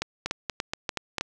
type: two click trains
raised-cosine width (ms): 0.2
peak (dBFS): -10 / -11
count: 5 / 5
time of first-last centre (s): 0.02-1.183 / 0.26-1.21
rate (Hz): 3.44 / 4.21
effects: none